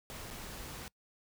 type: noise with dropouts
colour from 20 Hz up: pink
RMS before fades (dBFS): -45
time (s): 0.1-0.88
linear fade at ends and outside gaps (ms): 0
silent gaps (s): 0.303-0.309
effects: noise-tail reverb RT60 0.1 s tail -24 dB re dry